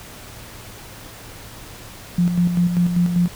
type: tone with tremolo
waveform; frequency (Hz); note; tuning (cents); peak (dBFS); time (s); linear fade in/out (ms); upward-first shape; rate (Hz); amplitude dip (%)
sine; 175.4; F3; +8; -13; 2.18-3.28; 5; square; 5.1; 50
effects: added 110 Hz sine -45 dBFS peak until 3.35 s + pink hiss -39 dBFS RMS until 3.35 s